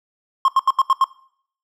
triangle tone bursts, 1069 Hz, C6, 37 cents sharp, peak -9 dBFS, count 6, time 0.45-1.042 s, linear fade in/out 2 ms, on 32 ms, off 80 ms, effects noise-tail reverb RT60 0.6 s tail -21 dB re dry

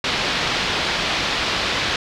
white low-pass noise, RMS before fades -22 dBFS, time 0.04-1.96 s, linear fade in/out 2 ms, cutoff 4300 Hz, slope 24 dB/octave, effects none

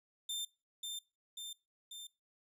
sawtooth tone with echo, 3586 Hz, A7, 32 cents sharp, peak -34 dBFS, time 0.29-0.45 s, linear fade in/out 5 ms, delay 540 ms, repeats 3, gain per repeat -3 dB, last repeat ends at 2.07 s, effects noise-tail reverb RT60 0.3 s tail -23 dB re dry + resampled to 32000 Hz

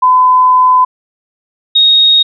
sine tone pair in turn, 1012 / 3742 Hz, B5 / A#7, +42 / +6 cents, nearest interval octave + major seventh, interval 2264 cents, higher second, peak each -4 dBFS, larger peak neither, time 0.02-0.85 / 1.75-2.23 s, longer first, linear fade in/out 10 ms, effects none

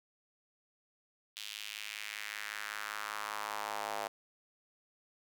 square tone with high-pass filter sweep, 52.6 Hz, G#1, 23 cents sharp, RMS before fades -41 dBFS, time 1.36-4.08 s, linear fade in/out 10 ms, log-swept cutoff 3300 to 700 Hz, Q 2.2, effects none

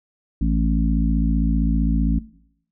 harmonic tone, 55.4 Hz, A1, 13 cents sharp, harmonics 1 / 3 / 4 / 5, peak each -19 / -24 / -25 / -26 dBFS, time 0.41-2.19 s, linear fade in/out 5 ms, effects noise-tail reverb RT60 0.7 s tail -19 dB re dry

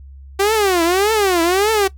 sawtooth tone with vibrato, 383.5 Hz, G4, 38 cents flat, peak -9 dBFS, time 0.39-1.88 s, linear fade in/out 10 ms, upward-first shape triangle, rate 1.7 Hz, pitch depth 280 cents each way, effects noise-tail reverb RT60 0.1 s tail -18 dB re dry + added 68 Hz sine -35 dBFS peak until 1.97 s

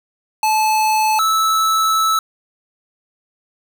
square tone pair in turn, 867 / 1308.8 Hz, A5 / E6, -26 / -13 cents, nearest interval perfect fifth, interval 713 cents, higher second, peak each -14 dBFS, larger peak neither, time 0.43-1.19 / 1.19-2.19 s, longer second, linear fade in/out 2 ms, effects 7-bit

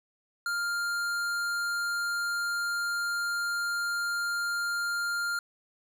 sine tone with tanh clipping, 1400 Hz, F6, 4 cents sharp, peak -30 dBFS, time 0.46-5.39 s, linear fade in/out 2 ms, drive 17 dB, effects none

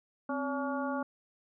harmonic tone with a mistuned harmonic, 283.7 Hz, C#4, 40 cents sharp, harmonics 1 / 2 / 3 / 4 / 5, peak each -34 / -37 / -39 / -40 / -41 dBFS, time 0.29-1.03 s, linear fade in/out 5 ms, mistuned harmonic 1, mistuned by -130 cents, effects none

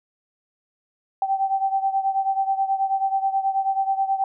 sine beating tone pair, 775 / 784.3 Hz, G5 / G5, -20 / +1 cents, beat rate 9.3 Hz, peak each -21 / -25 dBFS, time 1.22-4.24 s, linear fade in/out 2 ms, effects none

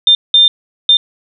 sine tone bursts at uneven times, 3600 Hz, A7, 39 cents sharp, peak -4 dBFS, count 3, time 0.07-0.15 / 0.34-0.48 / 0.89-0.97 s, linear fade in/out 2 ms, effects none

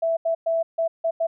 sine tone bursts at uneven times, 660 Hz, E5, 2 cents sharp, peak -19 dBFS, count 6, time 0.02-0.17 / 0.25-0.35 / 0.46-0.63 / 0.78-0.88 / 1.04-1.11 / 1.2-1.27 s, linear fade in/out 10 ms, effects none

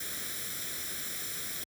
white noise with comb filter, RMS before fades -37 dBFS, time 0-1.64 s, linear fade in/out 5 ms, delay 0.54 ms, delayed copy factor +0.7, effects high-pass 60 Hz 12 dB/octave

